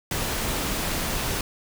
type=noise; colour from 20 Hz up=pink; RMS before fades=-27 dBFS; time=0.11-1.41 s; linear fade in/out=2 ms; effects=none